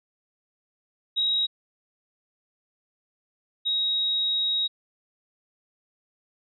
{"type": "tone pair in turn", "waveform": "sine", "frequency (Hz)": [3814, 3795], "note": ["A#7", "A#7"], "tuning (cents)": [39, 30], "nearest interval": "unison", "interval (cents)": 9, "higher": "first", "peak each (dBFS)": [-21, -22], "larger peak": "first", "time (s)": [[1.16, 1.47], [3.65, 4.68]], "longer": "second", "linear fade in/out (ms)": 20, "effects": []}